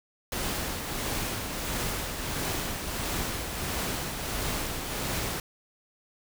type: noise with tremolo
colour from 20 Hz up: pink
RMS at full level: -30 dBFS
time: 0.32-5.4 s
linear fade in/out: 2 ms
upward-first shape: triangle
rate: 1.5 Hz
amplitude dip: 45%
effects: none